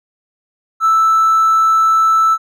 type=tone with hard clipping; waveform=triangle; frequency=1318.5 Hz; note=E6; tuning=in tune; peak=-9 dBFS; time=0.8-2.38 s; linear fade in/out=50 ms; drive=4 dB; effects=none